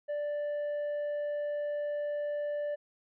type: tone with tanh clipping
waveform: sine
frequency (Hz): 587.3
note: D5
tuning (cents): 0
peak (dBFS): -32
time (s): 0.08-2.76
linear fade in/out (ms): 20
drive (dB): 4
effects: none